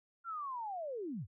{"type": "linear sweep", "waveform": "sine", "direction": "down", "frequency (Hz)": [1396.9, 73], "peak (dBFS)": -38, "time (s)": [0.24, 1.27], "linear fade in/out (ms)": 50, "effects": []}